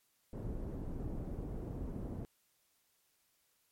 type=low-pass noise; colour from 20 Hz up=pink; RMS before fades=-41 dBFS; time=0.33-2.25 s; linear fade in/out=0 ms; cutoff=380 Hz; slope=12 dB/octave; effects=white hiss -75 dBFS RMS until 3.71 s + MP3 64 kbps